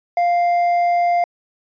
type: tone with hard clipping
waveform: sine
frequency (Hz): 698.5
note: F5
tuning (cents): 0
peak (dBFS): -15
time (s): 0.17-1.24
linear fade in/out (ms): 2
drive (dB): 4
effects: resampled to 11025 Hz